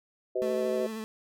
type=harmonic tone; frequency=126.7 Hz; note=B2; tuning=45 cents sharp; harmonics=3 / 4 / 5; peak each=-30 / -31 / -32 dBFS; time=0.35-0.87 s; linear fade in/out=10 ms
type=tone with vibrato; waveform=30% pulse; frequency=220 Hz; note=A3; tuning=in tune; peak=-32 dBFS; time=0.42-1.04 s; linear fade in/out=0 ms; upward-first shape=sine; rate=13 Hz; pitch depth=26 cents each way
effects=none